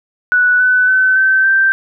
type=tone with pitch steps; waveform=sine; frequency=1478 / 1499.5 / 1521.3 / 1543.4 / 1565.9 Hz; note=F#6 / F#6 / F#6 / G6 / G6; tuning=-2 / +23 / +48 / -27 / -2 cents; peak=-8 dBFS; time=0.32-1.72 s; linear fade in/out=0 ms; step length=280 ms; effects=none